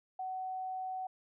sine tone, 750 Hz, F#5, 23 cents sharp, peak -36 dBFS, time 0.19-1.07 s, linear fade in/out 5 ms, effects none

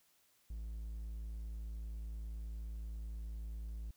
triangle tone, 55 Hz, A1, in tune, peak -39 dBFS, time 0.5-3.91 s, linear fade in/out 5 ms, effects white hiss -72 dBFS RMS until 3.96 s

